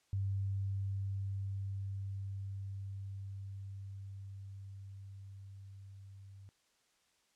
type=tone with level ramp; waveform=sine; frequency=98 Hz; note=G2; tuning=in tune; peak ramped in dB=-32 to -51 dBFS; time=0.13-6.49 s; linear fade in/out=0 ms; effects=white hiss -74 dBFS RMS until 7.35 s + low-pass 8000 Hz 12 dB/octave